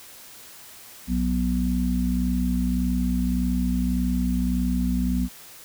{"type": "harmonic tone", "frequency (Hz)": 61.74, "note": "B1", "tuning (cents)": 0, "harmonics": [1, 3, 4], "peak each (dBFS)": [-25, -25, -25], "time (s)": [1.07, 5.29], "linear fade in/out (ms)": 50, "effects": ["white hiss -45 dBFS RMS until 5.64 s"]}